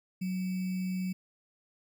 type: tone with sample-and-hold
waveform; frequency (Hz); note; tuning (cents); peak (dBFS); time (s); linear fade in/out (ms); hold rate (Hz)
sine; 185; F#3; 0; -30; 0.21-1.13; 10; 2450
effects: none